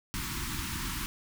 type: band-stop noise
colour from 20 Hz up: pink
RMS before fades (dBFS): -35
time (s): 0.14-1.06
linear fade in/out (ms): 0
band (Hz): 360 to 890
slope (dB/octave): 96
effects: none